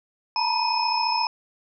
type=tone cluster; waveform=sine; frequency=882 / 937 / 971 / 2485 / 5200 Hz; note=A5 / A#5 / B5 / D#7 / E8; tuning=+4 / +9 / -30 / -3 / -24 cents; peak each=-27 / -28 / -26 / -32 / -26 dBFS; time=0.36-1.27 s; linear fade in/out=2 ms; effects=none